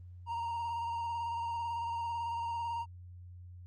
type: tone with vibrato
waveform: triangle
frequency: 932.3 Hz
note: A#5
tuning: in tune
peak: -32 dBFS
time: 0.26-2.86 s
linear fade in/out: 50 ms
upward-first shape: square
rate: 18 Hz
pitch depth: 20 cents each way
effects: added 89 Hz sine -47 dBFS peak until 3.66 s + Opus 24 kbps